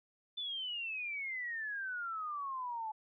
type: exponential sweep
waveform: sine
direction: down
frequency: 3534 to 856 Hz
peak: -37 dBFS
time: 0.37-2.92 s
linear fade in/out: 10 ms
effects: none